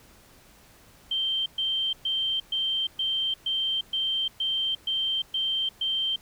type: tone bursts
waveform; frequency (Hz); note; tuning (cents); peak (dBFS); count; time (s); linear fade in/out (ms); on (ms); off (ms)
sine; 3136; G7; 0; -24; 11; 1.11-6.16; 5; 350; 120
effects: pink hiss -55 dBFS RMS until 6.21 s